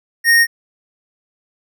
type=tone; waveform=square; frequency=1855 Hz; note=A#6; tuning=9 cents flat; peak=-9 dBFS; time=0.24-0.47 s; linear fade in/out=50 ms; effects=none